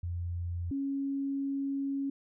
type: tone pair in turn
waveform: sine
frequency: 86.9 / 275.9 Hz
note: F2 / C#4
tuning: -8 / -8 cents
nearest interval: octave + minor sixth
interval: 2000 cents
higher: second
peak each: -32 / -30 dBFS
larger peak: second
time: 0.03-0.71 / 0.71-2.1 s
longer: second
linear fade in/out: 5 ms
effects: none